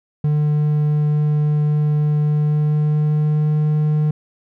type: tone with pitch glide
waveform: triangle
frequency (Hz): 149.7 to 151.79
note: D3 to D#3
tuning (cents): +33 to -43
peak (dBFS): -12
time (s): 0.24-4.11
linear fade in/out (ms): 5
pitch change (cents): +24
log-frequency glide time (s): 2.12-3.55
effects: none